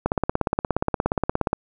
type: click train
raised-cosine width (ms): 1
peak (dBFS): -6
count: 26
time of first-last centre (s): 0.06-1.531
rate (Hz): 17
effects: none